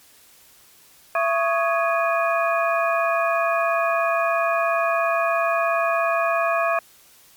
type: tone cluster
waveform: sine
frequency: 670 / 1111 / 1248 / 1668 / 2464 Hz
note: E5 / C#6 / D#6 / G#6 / D#7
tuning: +28 / +4 / +5 / +7 / -17 cents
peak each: -21 / -24 / -27 / -27 / -28 dBFS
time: 1.15-6.79 s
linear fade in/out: 2 ms
effects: white hiss -52 dBFS RMS until 7.36 s + MP3 96 kbps